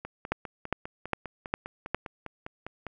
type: two click trains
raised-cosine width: 0.5 ms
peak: -22 / -11 dBFS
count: 15 / 5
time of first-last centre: 0.05-2.867 / 0.32-1.946 s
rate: 4.97 / 2.46 Hz
effects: none